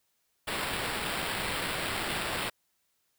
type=noise with sample-and-hold; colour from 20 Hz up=white; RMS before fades=-33 dBFS; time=0.47-2.5 s; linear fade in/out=10 ms; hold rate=6300 Hz; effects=white hiss -75 dBFS RMS until 3.18 s